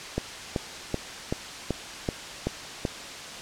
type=click train; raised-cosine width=2 ms; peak=-12 dBFS; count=8; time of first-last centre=0.18-2.852 s; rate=2.62 Hz; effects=white hiss -38 dBFS RMS until 3.41 s + low-pass 6000 Hz 12 dB/octave